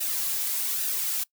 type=noise with flanger; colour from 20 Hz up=blue; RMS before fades=-28 dBFS; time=0-1.24 s; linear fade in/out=10 ms; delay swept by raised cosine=0.91 to 2.91 ms; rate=1.2 Hz; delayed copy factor=-0.5; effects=noise-tail reverb RT60 0.1 s tail -22 dB re dry